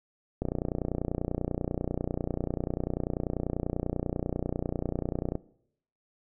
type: click train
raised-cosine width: 2 ms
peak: -16 dBFS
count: 150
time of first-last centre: 0.42-5.354 s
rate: 30.2 Hz
effects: noise-tail reverb RT60 0.7 s tail -20 dB re dry